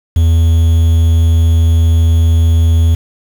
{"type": "tone with quantisation", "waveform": "triangle", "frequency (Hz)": 82.41, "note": "E2", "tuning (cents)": 0, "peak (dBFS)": -4, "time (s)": [0.16, 2.95], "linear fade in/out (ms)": 5, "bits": 5, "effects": []}